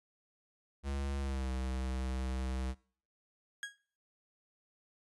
square tone with pitch glide, 69.3 to 64.66 Hz, C#2 to C2, 0 to -20 cents, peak -35 dBFS, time 0.83-2.75 s, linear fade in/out 50 ms, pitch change -120 cents, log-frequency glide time 1.19-1.49 s
35% pulse tone with exponential decay, 1645 Hz, G#6, 17 cents flat, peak -33 dBFS, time 3.63-3.78 s, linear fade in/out 1 ms, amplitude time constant 32 ms
effects noise-tail reverb RT60 0.5 s tail -22 dB re dry + resampled to 24000 Hz

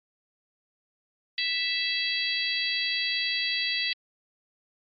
harmonic tone, 659.3 Hz, E5, in tune, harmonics 3 / 4 / 5 / 6 / 7, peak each -32 / -32 / -32 / -32 / -32 dBFS, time 1.38-3.93 s, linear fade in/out 2 ms, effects Opus 24 kbps

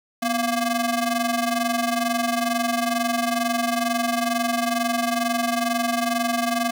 sawtooth ring-modulated tone, 466.2 Hz, A#4, in tune, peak -14 dBFS, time 0.22-6.71 s, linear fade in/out 10 ms, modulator 222 Hz, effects none

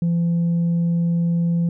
sine tone with tanh clipping, 170 Hz, F3, 46 cents flat, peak -17 dBFS, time 0.02-1.69 s, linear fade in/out 2 ms, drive 1 dB, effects none

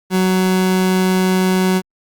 30% pulse tone, 186.1 Hz, F#3, 10 cents sharp, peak -10 dBFS, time 0.1-1.82 s, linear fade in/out 50 ms, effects Opus 48 kbps

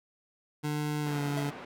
25% pulse tone with pitch glide, 149.5 to 143.66 Hz, D3 to D3, +31 to -38 cents, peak -26 dBFS, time 0.63-1.51 s, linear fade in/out 20 ms, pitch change -69 cents, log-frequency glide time 1.02-1.22 s
pink band-pass noise, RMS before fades -44 dBFS, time 1.06-1.65 s, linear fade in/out 5 ms, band 190 to 2100 Hz, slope 12 dB/octave
square tone with exponential decay, 659.3 Hz, E5, in tune, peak -34 dBFS, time 1.37-1.55 s, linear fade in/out 5 ms, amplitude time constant 37 ms
effects none

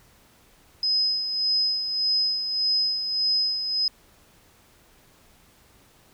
sine tone with tremolo, 5060 Hz, D#8, 28 cents sharp, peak -19 dBFS, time 0.83-3.88 s, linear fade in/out 2 ms, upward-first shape sine, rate 1.7 Hz, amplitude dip 55%, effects pink hiss -57 dBFS RMS until 6.13 s

